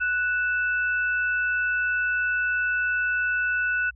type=tone pair together; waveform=sine; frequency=1480 / 2637 Hz; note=F#6 / E7; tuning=0 / 0 cents; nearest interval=minor seventh; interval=1000 cents; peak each=-22 / -32 dBFS; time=0-3.91 s; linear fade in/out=20 ms; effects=added 60 Hz sine -47 dBFS peak until 3.95 s